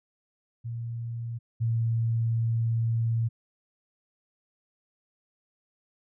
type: tone pair in turn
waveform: sine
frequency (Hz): 116.7 / 114.7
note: A#2 / A#2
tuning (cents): +2 / -28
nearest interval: unison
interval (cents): 30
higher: first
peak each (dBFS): -31 / -23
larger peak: second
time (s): 0.64-1.39 / 1.6-3.29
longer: second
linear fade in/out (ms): 20
effects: none